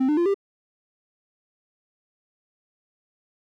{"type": "tone with pitch steps", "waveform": "triangle", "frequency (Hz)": [261.6, 300.5, 345.2, 396.5], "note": ["C4", "D4", "F4", "G4"], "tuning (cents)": [0, 40, -20, 20], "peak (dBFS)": -16, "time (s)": [0, 0.344], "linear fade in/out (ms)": 10, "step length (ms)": 86, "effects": []}